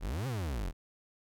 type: exponential two-way sweep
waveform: 40% pulse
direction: up then down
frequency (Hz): 36.82 to 139.2 to 36.82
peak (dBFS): -32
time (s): 0-0.73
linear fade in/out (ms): 50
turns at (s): 0.27
effects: none